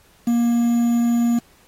triangle tone with quantisation, 236.1 Hz, A#3, 22 cents sharp, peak -13 dBFS, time 0.27-1.39 s, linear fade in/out 5 ms, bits 6, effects pink hiss -55 dBFS RMS until 1.67 s + AAC 48 kbps

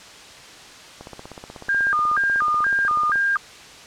click train, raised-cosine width 1 ms, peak -22 dBFS, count 36, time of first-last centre 1.01-3.157 s, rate 16.3 Hz
sine tone with vibrato, 1397 Hz, F6, in tune, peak -17 dBFS, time 1.69-3.37 s, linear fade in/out 2 ms, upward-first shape square, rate 2.1 Hz, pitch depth 240 cents each way
effects white hiss -42 dBFS RMS until 3.86 s + low-pass 6000 Hz 12 dB/octave

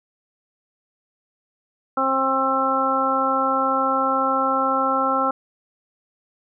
harmonic tone, 266 Hz, C4, 29 cents sharp, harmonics 1 / 2 / 3 / 4 / 5, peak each -27 / -25 / -25 / -25 / -21 dBFS, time 1.97-5.31 s, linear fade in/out 5 ms, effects none

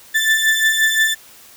35% pulse beating tone pair, 1760 / 1765.7 Hz, A6 / A6, 0 / +6 cents, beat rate 5.7 Hz, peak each -17 / -13 dBFS, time 0.14-1.15 s, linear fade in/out 20 ms, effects white hiss -44 dBFS RMS until 1.56 s

